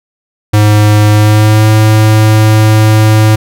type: tone with pitch glide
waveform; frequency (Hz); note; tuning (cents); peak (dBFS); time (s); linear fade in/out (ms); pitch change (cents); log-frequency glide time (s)
square; 105.4 to 108.43; G#2 to A2; +26 to -25; -4; 0.53-3.36; 10; +49; 1.12-1.68
effects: none